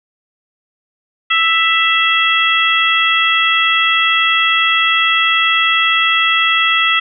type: harmonic tone with a mistuned harmonic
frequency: 659.3 Hz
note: E5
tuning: in tune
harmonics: 2 / 3 / 4 / 5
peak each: -16 / -16 / -16 / -16 dBFS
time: 1.3-7 s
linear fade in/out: 10 ms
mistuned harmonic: 4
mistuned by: +21 cents
effects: none